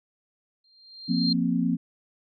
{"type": "tone with exponential growth", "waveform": "sine", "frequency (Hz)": 4186, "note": "C8", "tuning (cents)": 0, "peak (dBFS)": -22, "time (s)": [0.64, 1.33], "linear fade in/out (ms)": 5, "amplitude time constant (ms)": 150}
{"type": "chord", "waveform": "sine", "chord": "F suspended fourth", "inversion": "none", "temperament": "just", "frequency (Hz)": [174.61, 232.8, 261.9], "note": ["F3", "Bb3", "C4"], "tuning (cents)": [0, -2, 2], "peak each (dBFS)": -26, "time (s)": [1.08, 1.77], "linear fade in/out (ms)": 20}
{"effects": []}